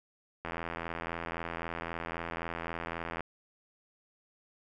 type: click train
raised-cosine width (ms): 0.5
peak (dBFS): -21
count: 232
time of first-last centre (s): 0.45-3.207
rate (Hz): 83.8
effects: none